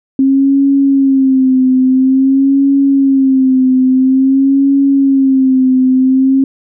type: tone with vibrato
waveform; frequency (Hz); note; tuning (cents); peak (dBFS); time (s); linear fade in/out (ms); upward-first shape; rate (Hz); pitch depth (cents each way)
sine; 267; C4; +35; -6; 0.19-6.44; 2; sine; 0.49; 61
effects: none